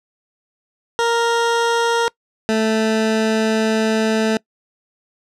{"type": "tone pair in turn", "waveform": "20% pulse", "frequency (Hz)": [466.2, 220], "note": ["A#4", "A3"], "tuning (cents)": [0, 0], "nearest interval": "octave + minor second", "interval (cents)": 1300, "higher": "first", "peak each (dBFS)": -10, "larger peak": "neither", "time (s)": [[0.99, 2.08], [2.49, 4.37]], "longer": "second", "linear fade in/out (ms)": 0, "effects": ["noise-tail reverb RT60 0.1 s tail -24 dB re dry", "low-pass 7000 Hz 12 dB/octave"]}